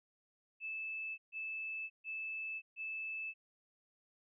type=tone bursts; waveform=sine; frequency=2623 Hz; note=E7; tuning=9 cents flat; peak=-39 dBFS; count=4; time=0.6-3.34 s; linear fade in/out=50 ms; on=580 ms; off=140 ms; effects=none